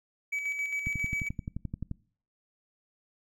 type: tone with tremolo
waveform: triangle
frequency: 2283 Hz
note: D7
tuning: 50 cents flat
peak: -27 dBFS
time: 0.32-1.29 s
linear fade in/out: 10 ms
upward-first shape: square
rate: 7.4 Hz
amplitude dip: 45%
type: click train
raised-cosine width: 5 ms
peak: -22 dBFS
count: 13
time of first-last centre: 0.87-1.913 s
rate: 11.5 Hz
effects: noise-tail reverb RT60 0.5 s tail -23 dB re dry